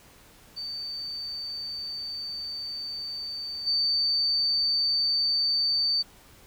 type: tone with level steps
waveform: sine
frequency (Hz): 4575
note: D8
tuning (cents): -46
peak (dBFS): -32 / -22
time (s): 0.56-6.03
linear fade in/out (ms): 20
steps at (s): 3.66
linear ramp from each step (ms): 20
effects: pink hiss -54 dBFS RMS until 6.46 s